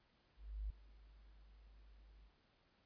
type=tone with ADSR envelope; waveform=sine; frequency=51 Hz; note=G#1; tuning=31 cents flat; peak=-39 dBFS; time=0.36-2.33 s; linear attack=340 ms; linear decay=5 ms; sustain=-21 dB; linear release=88 ms; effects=pink hiss -75 dBFS RMS until 2.85 s + resampled to 11025 Hz